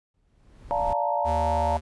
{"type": "noise with exponential growth", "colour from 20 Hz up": "brown", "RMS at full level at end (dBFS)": -31, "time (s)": [0.14, 0.93], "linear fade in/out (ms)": 2, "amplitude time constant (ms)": 170}
{"type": "chord", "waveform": "sine", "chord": "Bb major seventh", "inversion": "first", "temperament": "just", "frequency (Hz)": [582.7, 699.2, 874.1, 932.3], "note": ["D5", "F5", "A5", "Bb5"], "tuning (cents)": [-14, 2, -12, 0], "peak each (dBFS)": -28, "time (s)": [0.71, 1.77], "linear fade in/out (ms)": 0}
{"type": "tone", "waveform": "square", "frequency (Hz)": 77.6, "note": "D#2", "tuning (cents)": -4, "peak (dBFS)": -28, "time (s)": [1.24, 1.81], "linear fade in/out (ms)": 50}
{"effects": ["resampled to 24000 Hz"]}